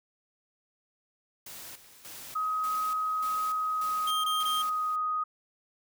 white noise with tremolo, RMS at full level -44 dBFS, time 1.46-4.96 s, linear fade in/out 5 ms, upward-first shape square, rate 1.7 Hz, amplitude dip 70%
sine tone with pitch glide, 1263 to 1247.8 Hz, D#6 to D#6, +26 to +5 cents, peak -27 dBFS, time 2.35-5.24 s, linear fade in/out 10 ms, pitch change -21 cents, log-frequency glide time 3.43-5.04 s
45% pulse tone bursts, 3188 Hz, G7, 28 cents sharp, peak -30 dBFS, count 3, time 4.07-4.622 s, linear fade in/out 5 ms, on 170 ms, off 21 ms
effects none

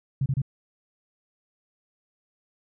sine tone bursts, 135.1 Hz, C#3, 44 cents flat, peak -21 dBFS, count 3, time 0.21-0.418 s, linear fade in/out 5 ms, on 50 ms, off 29 ms, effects none

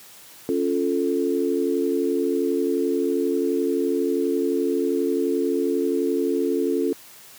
sine chord, Db augmented, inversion none, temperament equal, 277.2 / 349.2 / 440 Hz, Db4 / F4 / A4, 0 / 0 / 0 cents, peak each -24 dBFS, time 0.49-6.93 s, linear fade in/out 0 ms, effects white hiss -46 dBFS RMS until 7.38 s + high-pass 100 Hz 12 dB/octave

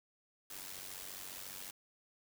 white noise with amplitude modulation, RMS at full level -44 dBFS, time 0.5-1.71 s, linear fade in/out 5 ms, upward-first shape sine, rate 94.4 Hz, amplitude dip 70%, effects none

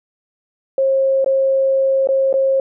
sine tone with dropouts, 537 Hz, C5, 45 cents sharp, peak -12 dBFS, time 0.78-2.6 s, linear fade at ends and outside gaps 2 ms, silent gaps 1.245-1.261 / 2.073-2.088 / 2.328-2.339 s, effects none

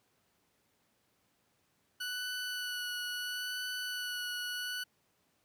20% pulse tone with vibrato, 1480 Hz, F#6, in tune, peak -31 dBFS, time 2-4.84 s, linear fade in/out 10 ms, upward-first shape sine, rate 0.74 Hz, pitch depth 15 cents each way, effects pink hiss -74 dBFS RMS until 5.44 s + high-pass 100 Hz 12 dB/octave

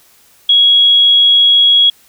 sine tone, 3322 Hz, G#7, in tune, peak -5 dBFS, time 0.49-1.9 s, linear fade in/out 5 ms, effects white hiss -48 dBFS RMS until 2.08 s

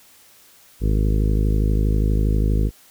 harmonic tone, 52.4 Hz, G#1, 16 cents sharp, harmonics 1 / 2 / 3 / 4 / 5 / 6 / 7 / 8 / 9, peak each -17 / -23 / -27 / -29 / -31 / -33 / -34 / -35 / -36 dBFS, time 0.8-2.71 s, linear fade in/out 50 ms, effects white hiss -51 dBFS RMS until 2.9 s

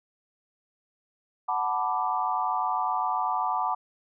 sine chord, B minor seventh, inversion second, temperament equal, 740 / 880 / 987.8 / 1174.7 Hz, F#5 / A5 / B5 / D6, 0 / 0 / 0 / 0 cents, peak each -30 dBFS, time 1.48-3.75 s, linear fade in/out 10 ms, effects none

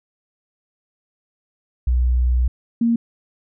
sine tone pair in turn, 61.74 / 232.6 Hz, B1 / A#3, 0 / -4 cents, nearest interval octave + major seventh, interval 2296 cents, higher second, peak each -14 dBFS, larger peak neither, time 1.87-2.48 / 2.81-2.96 s, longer first, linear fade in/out 5 ms, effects none

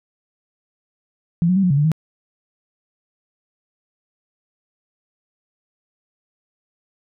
sine tone with pitch steps, 169.8 / 183.2 / 194.9 / 180.3 / 139.6 / 147.2 / 158.5 Hz, F3 / F#3 / G3 / F#3 / C#3 / D3 / D#3, -48 / -17 / -10 / -45 / +13 / +4 / +32 cents, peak -13 dBFS, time 1.42-1.917 s, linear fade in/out 0 ms, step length 71 ms, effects none

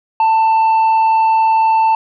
triangle tone with tanh clipping, 889 Hz, A5, 18 cents sharp, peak -10 dBFS, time 0.2-1.95 s, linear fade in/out 2 ms, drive 8 dB, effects none

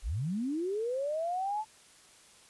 sine linear sweep, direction up, 31.03 to 882 Hz, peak -30 dBFS, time 0.02-1.65 s, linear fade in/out 50 ms, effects white hiss -58 dBFS RMS until 2.49 s + resampled to 24000 Hz

